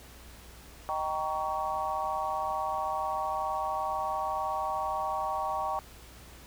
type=chord; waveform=sine; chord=Eb dominant seventh; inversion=none; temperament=just; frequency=622.3 / 777.8 / 933.4 / 1120.1 Hz; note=Eb5 / G5 / Bb5 / Db6; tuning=0 / -14 / +2 / +18 cents; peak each=-37 / -33 / -35 / -34 dBFS; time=0.89-5.79 s; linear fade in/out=0 ms; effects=added 60 Hz sine -52 dBFS peak until 6.46 s + pink hiss -52 dBFS RMS until 6.46 s